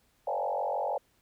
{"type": "tone with frequency modulation", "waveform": "sine", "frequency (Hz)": 698.5, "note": "F5", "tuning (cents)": 0, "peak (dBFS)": -28, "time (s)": [0.27, 0.98], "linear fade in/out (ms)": 5, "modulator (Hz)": 46.2, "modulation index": 4, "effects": ["pink hiss -69 dBFS RMS until 1.21 s"]}